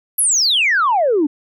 sine exponential sweep, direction down, 11840 to 275.6 Hz, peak -11 dBFS, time 0.18-1.27 s, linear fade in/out 10 ms, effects tanh soft clip ceiling -8 dBFS

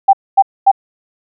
sine tone bursts, 784 Hz, G5, in tune, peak -3 dBFS, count 3, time 0.08-0.716 s, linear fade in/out 10 ms, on 52 ms, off 240 ms, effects none

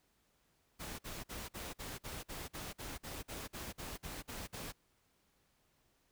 pink noise bursts, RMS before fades -45 dBFS, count 16, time 0.79-4.725 s, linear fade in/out 20 ms, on 200 ms, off 49 ms, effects pink hiss -75 dBFS RMS until 6.11 s

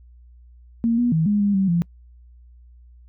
sine tone with pitch steps, 231.1 / 241.8 / 160.1 / 206.7 / 202.8 / 192.8 / 170.9 Hz, A#3 / B3 / D#3 / G#3 / G#3 / G3 / F3, -15 / -36 / +50 / -8 / -41 / -28 / -37 cents, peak -16 dBFS, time 0.84-1.82 s, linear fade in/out 0 ms, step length 140 ms, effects noise-tail reverb RT60 0.1 s tail -26 dB re dry + added 60 Hz sine -45 dBFS peak until 3.08 s

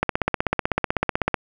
click train, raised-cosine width 0.5 ms, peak -4 dBFS, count 22, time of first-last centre 0.03-1.343 s, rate 16 Hz, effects none

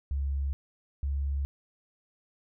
sine tone pair in turn, 69.3 / 69.74 Hz, C#2 / C#2, 0 / +11 cents, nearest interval unison, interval 11 cents, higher second, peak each -27 dBFS, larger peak neither, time 0.11-0.53 / 1.03-1.45 s, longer neither, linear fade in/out 0 ms, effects none

